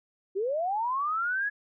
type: linear sweep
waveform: sine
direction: up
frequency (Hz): 364.5 to 1700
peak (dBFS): -26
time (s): 0.35-1.5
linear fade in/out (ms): 20
effects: none